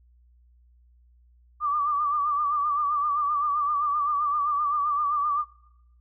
sine tone with vibrato, 1174.7 Hz, D6, in tune, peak -22 dBFS, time 1.6-5.45 s, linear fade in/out 50 ms, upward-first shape sine, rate 7.7 Hz, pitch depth 61 cents each way, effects noise-tail reverb RT60 0.9 s tail -25 dB re dry + added 60 Hz sine -55 dBFS peak until 6 s

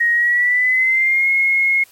sine tone with pitch glide, 1881 to 2161 Hz, A#6 to C#7, +15 to -45 cents, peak -12 dBFS, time 0-1.84 s, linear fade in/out 10 ms, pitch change +240 cents, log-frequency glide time 0.12-1.29 s, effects white hiss -49 dBFS RMS until 1.91 s + MP3 64 kbps

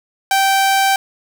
sawtooth tone, 779 Hz, G5, 11 cents flat, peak -8 dBFS, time 0.31-0.96 s, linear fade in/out 2 ms, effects none

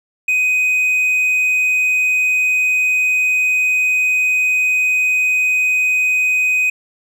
triangle tone, 2505 Hz, D#7, 11 cents sharp, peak -11 dBFS, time 0.28-6.7 s, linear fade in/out 5 ms, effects none

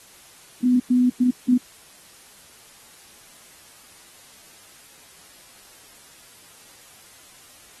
sine tone bursts at uneven times, 248.8 Hz, B3, 13 cents sharp, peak -14 dBFS, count 4, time 0.63-0.8 / 0.9-1.1 / 1.2-1.31 / 1.48-1.58 s, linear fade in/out 10 ms, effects white hiss -49 dBFS RMS until 7.8 s + AAC 32 kbps

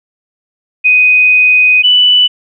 sine tone pair in turn, 2498 / 2977 Hz, D#7 / F#7, +6 / +10 cents, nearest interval minor third, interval 304 cents, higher second, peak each -4 dBFS, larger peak neither, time 0.84-1.83 / 1.83-2.28 s, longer first, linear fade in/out 20 ms, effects none

